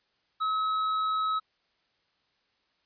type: tone with tanh clipping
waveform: sine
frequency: 1284 Hz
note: E6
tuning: 46 cents flat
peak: -27 dBFS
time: 0.4-1.4 s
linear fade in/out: 20 ms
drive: 8 dB
effects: white hiss -72 dBFS RMS until 2.85 s + resampled to 11025 Hz